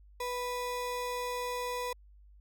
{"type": "ring-modulated tone", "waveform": "square", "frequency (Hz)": 740, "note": "F#5", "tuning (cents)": 0, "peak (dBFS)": -31, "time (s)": [0.2, 1.93], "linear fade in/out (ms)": 5, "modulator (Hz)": 248, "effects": ["added 50 Hz sine -54 dBFS peak until 2.4 s"]}